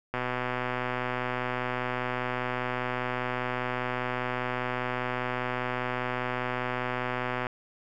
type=click train; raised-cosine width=0.5 ms; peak=-15 dBFS; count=917; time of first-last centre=0.14-7.468 s; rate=125 Hz; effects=none